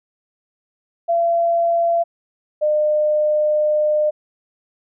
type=tone pair in turn; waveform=sine; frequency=679 / 605 Hz; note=F5 / D#5; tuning=-49 / -49 cents; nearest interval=major second; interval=200 cents; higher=first; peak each=-14 dBFS; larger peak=neither; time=1.08-2.04 / 2.61-4.11 s; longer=second; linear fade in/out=20 ms; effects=none